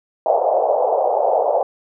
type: band-pass noise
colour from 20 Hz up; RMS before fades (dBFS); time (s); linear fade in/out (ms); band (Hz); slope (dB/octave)
pink; -17; 0.26-1.63; 2; 490 to 810; 48
effects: none